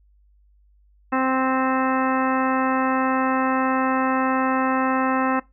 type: harmonic tone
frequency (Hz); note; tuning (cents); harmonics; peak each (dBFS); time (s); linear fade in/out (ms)
261.6; C4; 0; 1 / 2 / 3 / 4 / 5 / 6 / 7 / 8 / 10; -22 / -28 / -26 / -26 / -27 / -34 / -31 / -39 / -36; 1.12-5.4; 10
effects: noise-tail reverb RT60 0.2 s tail -19 dB re dry + added 50 Hz sine -54 dBFS peak until 5.52 s